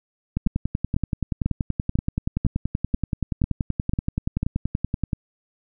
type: two click trains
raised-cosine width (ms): 5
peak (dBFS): -9 / -10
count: 9 / 51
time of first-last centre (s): 0.47-4.43 / 0.37-5.132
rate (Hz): 2.02 / 10.5
effects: none